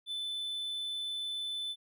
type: tone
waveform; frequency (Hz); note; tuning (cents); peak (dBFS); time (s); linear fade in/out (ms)
triangle; 3513; A7; -3; -33; 0.06-1.76; 50
effects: none